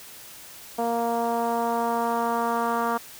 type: tone with low-pass filter sweep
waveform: 10% pulse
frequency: 233.1 Hz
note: A#3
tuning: in tune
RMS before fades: -25 dBFS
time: 0.78-2.98 s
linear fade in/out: 10 ms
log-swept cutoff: 740 to 1200 Hz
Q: 2
effects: white hiss -44 dBFS RMS until 3.19 s